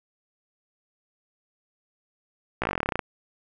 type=slowing click train; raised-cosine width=0.5 ms; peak=-10 dBFS; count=16; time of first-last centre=2.62-2.992 s; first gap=16 ms; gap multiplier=1.06; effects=none